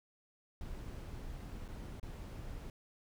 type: noise with dropouts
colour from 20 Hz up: brown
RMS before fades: -45 dBFS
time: 0.61-2.7 s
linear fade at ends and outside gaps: 1 ms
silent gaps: 1.68-1.686 / 1.998-2.029 s
effects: none